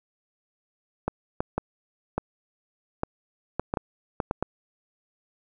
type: clicks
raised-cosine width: 1 ms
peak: -11 dBFS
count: 11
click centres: 1.08 / 1.405 / 1.58 / 2.18 / 3.034 / 3.596 / 3.739 / 3.772 / 4.202 / 4.311 / 4.426 s
effects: none